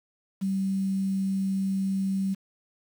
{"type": "tone with quantisation", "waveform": "sine", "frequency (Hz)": 193.1, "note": "G3", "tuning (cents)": -26, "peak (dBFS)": -24, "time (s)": [0.41, 2.35], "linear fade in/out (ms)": 20, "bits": 8, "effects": []}